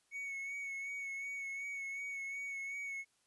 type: tone with vibrato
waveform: triangle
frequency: 2217 Hz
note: C#7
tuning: in tune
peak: -38 dBFS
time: 0.11-3.05 s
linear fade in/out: 50 ms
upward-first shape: sine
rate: 2.7 Hz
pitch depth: 27 cents each way
effects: white hiss -75 dBFS RMS until 3.26 s + resampled to 24000 Hz